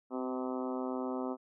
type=harmonic tone with a mistuned harmonic; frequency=128 Hz; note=C3; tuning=38 cents flat; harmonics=2 / 3 / 4 / 5 / 6 / 7 / 8 / 9 / 10; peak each=-36 / -40 / -42 / -44 / -46 / -47 / -48 / -49 / -50 dBFS; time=0.1-1.37 s; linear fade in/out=50 ms; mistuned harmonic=2; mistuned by=+17 cents; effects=none